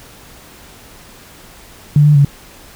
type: tone with pitch steps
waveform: sine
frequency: 147.2 / 148.6 / 141.7 Hz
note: D3 / D3 / C#3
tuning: +4 / +21 / +38 cents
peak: -5 dBFS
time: 1.96-2.248 s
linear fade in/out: 2 ms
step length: 96 ms
effects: pink hiss -40 dBFS RMS until 2.75 s